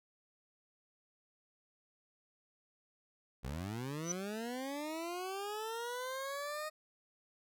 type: linear sweep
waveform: 20% pulse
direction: up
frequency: 58.27 to 622.3 Hz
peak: -34 dBFS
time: 3.43-6.7 s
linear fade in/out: 20 ms
type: tone with exponential growth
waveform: sine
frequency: 5970 Hz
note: F#8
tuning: 15 cents sharp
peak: -31 dBFS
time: 4-4.12 s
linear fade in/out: 5 ms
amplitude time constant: 25 ms
effects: none